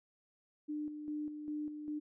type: tone with tremolo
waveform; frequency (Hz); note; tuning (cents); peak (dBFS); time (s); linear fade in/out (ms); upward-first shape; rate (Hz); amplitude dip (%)
sine; 300; D4; +37; -36; 0.68-2; 20; square; 2.5; 50
effects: none